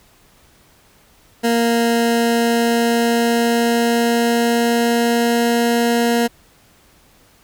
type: tone with pitch glide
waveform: 20% pulse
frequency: 233.1 to 235.5 Hz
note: A#3 to A#3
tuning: 0 to +18 cents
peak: -9 dBFS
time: 1.43-6.28 s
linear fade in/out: 20 ms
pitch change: +18 cents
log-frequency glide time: 1.92-5.62 s
effects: pink hiss -52 dBFS RMS until 7.43 s